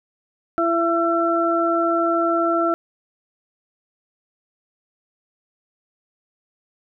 harmonic tone, 335.9 Hz, E4, 33 cents sharp, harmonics 1 / 2 / 4, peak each -21 / -21 / -21 dBFS, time 0.58-2.74 s, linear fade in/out 0 ms, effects none

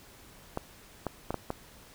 clicks, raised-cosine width 1 ms, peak -17 dBFS, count 5, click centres 0.574 / 1.067 / 1.306 / 1.343 / 1.504 s, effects pink hiss -54 dBFS RMS until 1.94 s

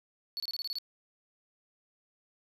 triangle tone bursts, 4435 Hz, C#8, in tune, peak -32 dBFS, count 8, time 0.37-0.785 s, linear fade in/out 0 ms, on 30 ms, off 25 ms, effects none

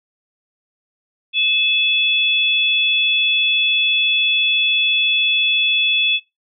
sine tone pair together, 2594 / 3428 Hz, E7 / A7, -28 / -46 cents, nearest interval perfect fourth, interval 482 cents, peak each -17 dBFS, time 1.33-6.2 s, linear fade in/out 50 ms, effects noise-tail reverb RT60 0.2 s tail -17 dB re dry

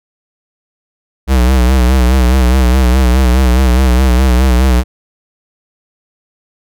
square tone with vibrato, 63.4 Hz, B1, 46 cents sharp, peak -7 dBFS, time 1.27-4.84 s, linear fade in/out 50 ms, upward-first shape sine, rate 4.8 Hz, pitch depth 82 cents each way, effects none

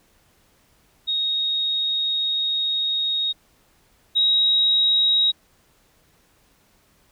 sine tone pair in turn, 3747 / 3808 Hz, A#7 / A#7, +8 / +36 cents, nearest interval unison, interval 28 cents, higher second, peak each -20 / -15 dBFS, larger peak second, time 1.07-3.33 / 4.15-5.32 s, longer first, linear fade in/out 20 ms, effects pink hiss -60 dBFS RMS until 7.11 s

